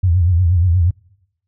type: tone with vibrato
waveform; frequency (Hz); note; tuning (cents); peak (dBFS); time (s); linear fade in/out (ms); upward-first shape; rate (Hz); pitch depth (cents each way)
sine; 88; F2; +14; -10; 0.03-0.91; 10; triangle; 8.4; 140
effects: noise-tail reverb RT60 0.9 s tail -26 dB re dry